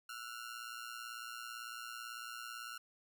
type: ring-modulated tone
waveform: sawtooth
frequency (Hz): 1396.9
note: F6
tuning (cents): 0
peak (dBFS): -38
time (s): 0.09-2.78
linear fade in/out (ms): 5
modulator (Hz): 59
effects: none